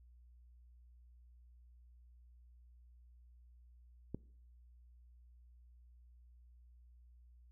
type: click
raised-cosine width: 3 ms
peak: -27 dBFS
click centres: 4.146 s
effects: noise-tail reverb RT60 0.6 s tail -23 dB re dry + added 60 Hz sine -59 dBFS peak until 7.51 s